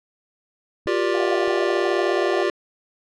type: clicks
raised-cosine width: 5 ms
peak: -29 / -35 dBFS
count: 2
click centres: 0.861 / 1.478 s
type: chord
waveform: square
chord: G minor seventh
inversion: third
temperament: just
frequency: 352.8 / 392 / 470.4 / 588 Hz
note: F4 / G4 / Bb4 / D5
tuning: +18 / 0 / +16 / +2 cents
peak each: -24 / -24 / -30 / -27 dBFS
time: 0.87-2.5 s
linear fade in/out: 2 ms
type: band-pass noise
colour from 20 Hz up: pink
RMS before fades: -30 dBFS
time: 1.14-2.43 s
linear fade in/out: 10 ms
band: 650 to 750 Hz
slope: 96 dB/octave
effects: low-pass 4000 Hz 12 dB/octave